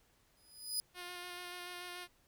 20% pulse tone with exponential growth, 4978 Hz, D#8, in tune, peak -26 dBFS, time 0.37-0.8 s, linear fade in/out 0 ms, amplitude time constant 93 ms
5% pulse tone with vibrato, 355.7 Hz, F4, 32 cents sharp, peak -33 dBFS, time 0.94-2.08 s, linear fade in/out 50 ms, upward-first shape square, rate 6.9 Hz, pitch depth 12 cents each way
effects pink hiss -71 dBFS RMS until 2.27 s

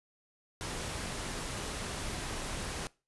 pink noise, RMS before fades -38 dBFS, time 0.61-2.87 s, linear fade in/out 0 ms, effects noise-tail reverb RT60 0.3 s tail -22 dB re dry + resampled to 24000 Hz

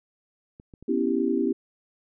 clicks, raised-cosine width 3 ms, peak -32 dBFS, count 3, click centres 0.599 / 0.738 / 0.826 s
sine chord, C# half-diminished seventh, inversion third, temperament equal, 246.9 / 277.2 / 329.6 / 392 Hz, B3 / C#4 / E4 / G4, 0 / 0 / 0 / 0 cents, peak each -27 dBFS, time 0.88-1.53 s, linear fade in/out 10 ms
effects none

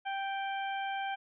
harmonic tone, 784 Hz, G5, in tune, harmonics 1 / 2 / 3 / 4, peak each -34 / -40 / -44 / -46 dBFS, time 0.05-1.16 s, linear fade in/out 20 ms, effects none

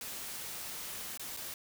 white noise with dropouts, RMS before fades -42 dBFS, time 0.01-1.54 s, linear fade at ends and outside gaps 2 ms, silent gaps 1.175-1.195 / 1.366-1.371 s, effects none

